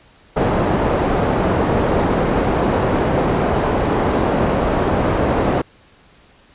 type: low-pass noise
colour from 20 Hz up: white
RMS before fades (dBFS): -17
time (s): 0.36-5.62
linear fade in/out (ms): 10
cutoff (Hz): 640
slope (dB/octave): 12
effects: pink hiss -50 dBFS RMS until 6.54 s + resampled to 8000 Hz